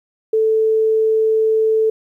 sine tone, 440 Hz, A4, in tune, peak -12 dBFS, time 0.33-1.9 s, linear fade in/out 5 ms, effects 9-bit

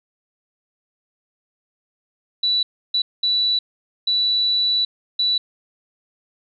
sine tone bursts at uneven times, 3951 Hz, B7, in tune, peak -16 dBFS, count 5, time 2.43-2.63 / 2.94-3.02 / 3.23-3.59 / 4.07-4.85 / 5.19-5.38 s, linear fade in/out 5 ms, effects none

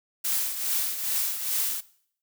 blue noise with tremolo, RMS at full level -25 dBFS, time 0.24-1.81 s, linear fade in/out 10 ms, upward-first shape triangle, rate 2.4 Hz, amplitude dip 65%, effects noise-tail reverb RT60 0.6 s tail -19 dB re dry

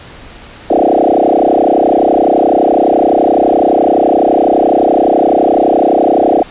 sine tone with frequency modulation, 524 Hz, C5, 2 cents sharp, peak -6 dBFS, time 0.7-6.43 s, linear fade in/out 5 ms, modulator 31.8 Hz, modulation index 7.7, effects pink hiss -34 dBFS RMS until 6.5 s + resampled to 8000 Hz

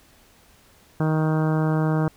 harmonic tone, 156.7 Hz, D#3, 13 cents sharp, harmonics 1 / 2 / 3 / 4 / 5 / 6 / 7 / 8 / 9 / 10, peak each -20 / -26 / -30 / -32 / -34 / -36 / -37 / -38 / -39 / -40 dBFS, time 1-2.08 s, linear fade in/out 2 ms, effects pink hiss -55 dBFS RMS until 2.16 s

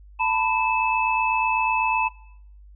sine tone cluster, 885 / 993 / 2611 Hz, A5 / B5 / E7, +10 / +9 / -17 cents, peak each -24 dBFS, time 0.19-2.09 s, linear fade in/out 20 ms, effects noise-tail reverb RT60 0.6 s tail -18 dB re dry + added 50 Hz sine -44 dBFS peak until 2.75 s

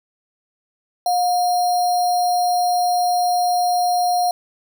sine tone with sample-and-hold, 716 Hz, F5, 43 cents sharp, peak -15 dBFS, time 1.06-4.31 s, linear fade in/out 2 ms, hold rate 4900 Hz, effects none

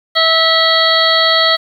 harmonic tone with a mistuned harmonic, 651 Hz, E5, 22 cents flat, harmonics 1 / 2 / 3 / 5 / 6 / 7, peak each -16 / -16 / -16 / -16 / -16 / -16 dBFS, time 0.15-1.57 s, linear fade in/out 20 ms, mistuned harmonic 7, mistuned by -62 cents, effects 7-bit

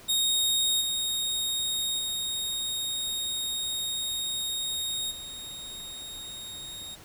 sawtooth tone with level steps, 3729 Hz, A#7, in tune, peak -20 / -24 / -26 / -35 dBFS, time 0.08-6.96 s, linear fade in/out 20 ms, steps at 0.8 / 1.98 / 5.1 s, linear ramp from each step 20 ms, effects pink hiss -50 dBFS RMS until 7.04 s

